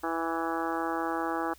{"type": "harmonic tone with a mistuned harmonic", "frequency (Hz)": 164.81, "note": "E3", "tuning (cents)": 0, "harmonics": [2, 3, 4, 5, 6, 7, 8, 9, 10], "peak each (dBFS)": [-33, -38, -39, -34, -40, -37, -39, -41, -43], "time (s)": [0.03, 1.54], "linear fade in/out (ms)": 10, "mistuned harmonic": 10, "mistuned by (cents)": 21, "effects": ["added 60 Hz sine -58 dBFS peak until 1.58 s", "white hiss -58 dBFS RMS until 1.58 s"]}